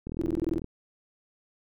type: click train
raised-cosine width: 3 ms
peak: -23 dBFS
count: 24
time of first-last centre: 0.07-0.644 s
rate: 40.1 Hz
type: tone bursts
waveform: sine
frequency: 329.6 Hz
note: E4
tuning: in tune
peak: -24 dBFS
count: 9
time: 0.19-0.582 s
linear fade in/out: 0 ms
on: 24 ms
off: 22 ms
effects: none